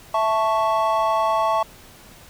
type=chord; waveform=triangle; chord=A major; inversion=second; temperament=equal; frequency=659.3 / 880 / 1108.7 Hz; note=E5 / A5 / C#6; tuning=0 / 0 / 0 cents; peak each=-20 dBFS; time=0.14-1.63 s; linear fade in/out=5 ms; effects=pink hiss -46 dBFS RMS until 2.29 s